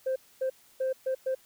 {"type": "tone bursts at uneven times", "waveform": "sine", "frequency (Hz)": 523.3, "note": "C5", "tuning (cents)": 0, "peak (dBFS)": -24, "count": 5, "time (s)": [[0.06, 0.16], [0.41, 0.5], [0.8, 0.93], [1.06, 1.15], [1.26, 1.35]], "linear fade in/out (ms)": 10, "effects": ["tanh soft clip ceiling -24 dBFS", "white hiss -60 dBFS RMS until 1.45 s"]}